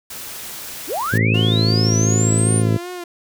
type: noise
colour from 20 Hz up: white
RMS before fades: -32 dBFS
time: 0.1-1.18 s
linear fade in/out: 5 ms
type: linear sweep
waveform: sine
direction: up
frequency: 230.9 to 9380 Hz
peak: -20 dBFS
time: 0.87-2.63 s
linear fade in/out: 50 ms
type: harmonic tone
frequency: 54.8 Hz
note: A1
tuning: 6 cents flat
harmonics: 2 / 3 / 4 / 5 / 6 / 7 / 8 / 9 / 10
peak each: -16 / -22 / -23 / -26 / -31 / -27 / -31 / -33 / -36 dBFS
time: 1.12-2.78 s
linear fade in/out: 20 ms
type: tone with vibrato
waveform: sawtooth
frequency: 349.2 Hz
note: F4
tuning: in tune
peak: -24 dBFS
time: 1.34-3.04 s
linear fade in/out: 5 ms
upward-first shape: sine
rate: 2.7 Hz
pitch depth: 62 cents each way
effects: none